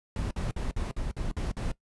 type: noise bursts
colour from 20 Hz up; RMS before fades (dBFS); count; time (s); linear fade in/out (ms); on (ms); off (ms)
brown; -31; 8; 0.16-1.717; 2; 150; 51
effects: noise-tail reverb RT60 0.1 s tail -19 dB re dry + resampled to 24000 Hz